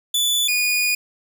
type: tone pair in turn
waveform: sawtooth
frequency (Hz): 3473 / 2456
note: A7 / D#7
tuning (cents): -23 / -23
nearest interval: tritone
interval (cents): 600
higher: first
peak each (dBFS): -14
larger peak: neither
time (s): 0.14-0.48 / 0.48-0.95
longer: second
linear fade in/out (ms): 5
effects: none